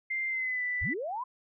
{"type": "tone with pitch glide", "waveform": "sine", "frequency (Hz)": [2093, 1983.5], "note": ["C7", "B6"], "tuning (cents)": [0, 7], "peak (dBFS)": -29, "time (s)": [0.1, 0.94], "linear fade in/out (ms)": 10, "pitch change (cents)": -93, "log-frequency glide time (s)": [0.28, 0.63]}
{"type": "linear sweep", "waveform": "sine", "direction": "up", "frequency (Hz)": [39.43, 1046.5], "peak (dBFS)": -32, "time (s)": [0.81, 1.24], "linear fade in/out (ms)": 10}
{"effects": []}